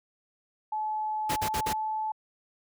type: tone with pitch glide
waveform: sine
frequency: 860 to 868 Hz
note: A5 to A5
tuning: -40 to -24 cents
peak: -28 dBFS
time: 0.72-2.12 s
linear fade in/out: 5 ms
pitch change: +16 cents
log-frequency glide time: 1.37-1.47 s
type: noise bursts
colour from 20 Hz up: pink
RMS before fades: -31 dBFS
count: 4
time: 1.29-1.733 s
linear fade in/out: 10 ms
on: 74 ms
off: 49 ms
effects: high-pass 60 Hz 12 dB/octave